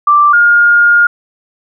sine tone pair in turn, 1174.7 / 1419.2 Hz, D6 / F6, 0 / +27 cents, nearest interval minor third, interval 327 cents, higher second, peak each -4 dBFS, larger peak neither, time 0.07-0.33 / 0.33-1.07 s, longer second, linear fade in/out 5 ms, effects none

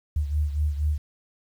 sine beating tone pair, 74 / 78.2 Hz, D2 / D#2, +14 / +9 cents, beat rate 4.2 Hz, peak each -23 / -29 dBFS, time 0.16-0.98 s, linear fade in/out 5 ms, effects 9-bit

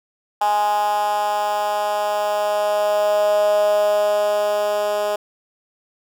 10% pulse tone with high-pass filter sweep, 207.7 Hz, G#3, in tune, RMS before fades -19 dBFS, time 0.41-5.16 s, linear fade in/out 5 ms, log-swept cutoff 810 to 540 Hz, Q 7.6, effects none

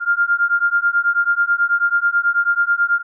sine beating tone pair, 1396.9 / 1406.1 Hz, F6 / F6, 0 / +11 cents, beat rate 9.2 Hz, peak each -17 dBFS, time 0-3.03 s, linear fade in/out 50 ms, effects none

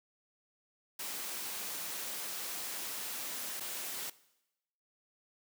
white noise with dropouts, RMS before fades -40 dBFS, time 0.99-4.1 s, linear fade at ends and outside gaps 5 ms, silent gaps 3.599-3.605 s, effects noise-tail reverb RT60 0.9 s tail -19 dB re dry + high-pass 200 Hz 12 dB/octave

